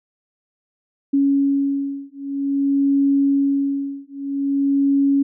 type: beating tone pair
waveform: sine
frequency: 277.8 / 278.31 Hz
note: C#4 / C#4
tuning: +4 / +7 cents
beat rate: 0.51 Hz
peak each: -19 dBFS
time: 1.13-5.23 s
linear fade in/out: 10 ms
effects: none